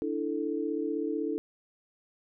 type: chord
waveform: sine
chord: D suspended second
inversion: none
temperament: equal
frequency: 293.7 / 329.6 / 440 Hz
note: D4 / E4 / A4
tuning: 0 / 0 / 0 cents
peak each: -33 dBFS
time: 0.02-1.38 s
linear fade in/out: 0 ms
effects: none